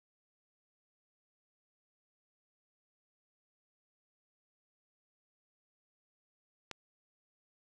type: click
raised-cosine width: 0.2 ms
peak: -23 dBFS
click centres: 6.713 s
effects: none